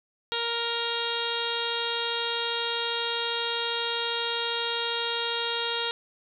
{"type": "harmonic tone", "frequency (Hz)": 467.5, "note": "A#4", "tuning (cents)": 5, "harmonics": [1, 2, 3, 4, 5, 6, 7, 8, 9], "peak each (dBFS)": [-34, -35, -35, -39, -42, -36, -34, -34, -40], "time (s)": [0.32, 5.91], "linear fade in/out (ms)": 0, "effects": []}